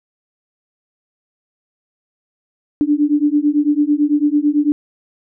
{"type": "beating tone pair", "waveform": "sine", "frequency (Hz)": [290, 299], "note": ["D4", "D4"], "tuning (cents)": [-22, 31], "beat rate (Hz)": 9, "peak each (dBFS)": -15, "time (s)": [2.81, 4.72], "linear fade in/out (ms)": 0, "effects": []}